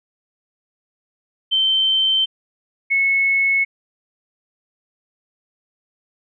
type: tone pair in turn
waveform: sine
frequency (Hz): 3104 / 2195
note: G7 / C#7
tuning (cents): -18 / -18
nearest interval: tritone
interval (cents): 600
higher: first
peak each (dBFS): -14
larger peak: neither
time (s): 1.51-2.26 / 2.9-3.65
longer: neither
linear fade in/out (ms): 20
effects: none